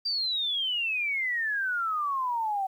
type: exponential sweep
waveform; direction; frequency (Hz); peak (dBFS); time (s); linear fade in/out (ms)
sine; down; 4743 to 755; -26; 0.05-2.67; 10
effects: 10-bit